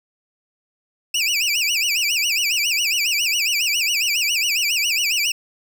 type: tone with vibrato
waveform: 25% pulse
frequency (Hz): 2600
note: E7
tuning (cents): -24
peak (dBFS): -14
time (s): 1.14-5.32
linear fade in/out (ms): 5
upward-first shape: sine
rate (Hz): 7.3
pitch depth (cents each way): 220
effects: none